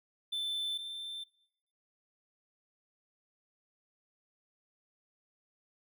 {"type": "tone pair in turn", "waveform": "triangle", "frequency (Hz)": [3531, 3556], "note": ["A7", "A7"], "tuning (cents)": [5, 18], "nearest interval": "unison", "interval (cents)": 13, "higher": "second", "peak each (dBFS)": [-31, -38], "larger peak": "first", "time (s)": [[0.32, 0.78], [0.78, 1.24]], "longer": "neither", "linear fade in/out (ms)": 10, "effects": ["noise-tail reverb RT60 0.8 s tail -21 dB re dry"]}